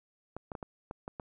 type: clicks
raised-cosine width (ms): 1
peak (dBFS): -25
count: 7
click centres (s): 0.366 / 0.518 / 0.552 / 0.628 / 0.911 / 1.079 / 1.198
effects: none